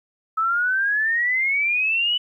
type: exponential sweep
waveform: sine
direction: up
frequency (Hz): 1291 to 2991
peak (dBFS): -18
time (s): 0.37-2.18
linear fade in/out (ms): 10
effects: 10-bit